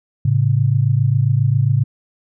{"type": "tone pair together", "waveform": "sine", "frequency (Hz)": [110, 137.42], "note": ["A2", "C#3"], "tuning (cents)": [0, -15], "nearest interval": "major third", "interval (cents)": 385, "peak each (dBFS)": -15, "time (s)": [0.25, 1.84], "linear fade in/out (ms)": 5, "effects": []}